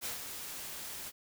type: noise with ADSR envelope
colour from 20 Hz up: white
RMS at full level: -37 dBFS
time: 0.01-1.12 s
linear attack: 41 ms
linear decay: 130 ms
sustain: -6 dB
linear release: 40 ms
effects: none